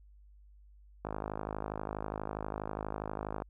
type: click train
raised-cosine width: 1 ms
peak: -22 dBFS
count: 125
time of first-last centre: 1.05-3.421 s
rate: 52.3 Hz
effects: added 50 Hz sine -55 dBFS peak until 3.49 s